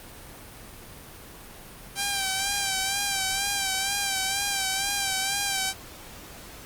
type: tone with vibrato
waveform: 5% pulse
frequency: 785 Hz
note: G5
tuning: 2 cents sharp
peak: -13 dBFS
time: 1.95-5.74 s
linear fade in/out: 50 ms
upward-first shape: sine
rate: 2.1 Hz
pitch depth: 48 cents each way
effects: pink hiss -44 dBFS RMS until 6.65 s + Opus 32 kbps